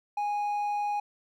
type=tone with hard clipping; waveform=sine; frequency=826 Hz; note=G#5; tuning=10 cents flat; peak=-28 dBFS; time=0.17-1 s; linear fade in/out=5 ms; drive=3 dB; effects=none